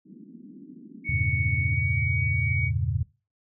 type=band-pass noise; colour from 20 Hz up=white; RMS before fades=-46 dBFS; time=0.05-1.76 s; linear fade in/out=20 ms; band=180 to 300 Hz; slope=48 dB/octave
type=tone with pitch glide; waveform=sine; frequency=2224 to 2249 Hz; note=C#7 to C#7; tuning=+5 to +24 cents; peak=-27 dBFS; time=1.04-2.71 s; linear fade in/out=50 ms; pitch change=+19 cents; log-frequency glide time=1.61-1.81 s
type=chord; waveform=sine; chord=E diminished seventh; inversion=none; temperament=equal with one note detuned; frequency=82.41 / 98 / 114.01 / 138.59 Hz; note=E2 / G2 / Bb2 / Db3; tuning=0 / 0 / -38 / 0 cents; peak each=-29 dBFS; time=1.09-3.03 s; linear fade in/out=5 ms
effects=noise-tail reverb RT60 0.3 s tail -20 dB re dry